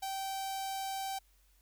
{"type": "tone with notch filter", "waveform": "sawtooth", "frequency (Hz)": 776, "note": "G5", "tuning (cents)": -18, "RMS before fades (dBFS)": -38, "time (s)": [0.02, 1.19], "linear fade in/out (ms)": 10, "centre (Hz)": 1800, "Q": 0.99, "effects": ["added 47 Hz sine -65 dBFS peak until 1.61 s", "white hiss -71 dBFS RMS until 1.61 s"]}